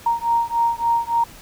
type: beating tone pair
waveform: sine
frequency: 930 / 933.5 Hz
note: A#5 / A#5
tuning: -4 / +2 cents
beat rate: 3.5 Hz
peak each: -20 dBFS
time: 0.06-1.24 s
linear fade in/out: 5 ms
effects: pink hiss -43 dBFS RMS until 1.41 s